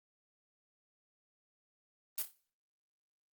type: noise with echo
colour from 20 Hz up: blue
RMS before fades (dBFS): -35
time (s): 2.18-2.22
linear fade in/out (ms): 0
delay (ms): 29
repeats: 3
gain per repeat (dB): -9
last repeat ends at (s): 2.307
effects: noise-tail reverb RT60 0.4 s tail -17 dB re dry + Opus 24 kbps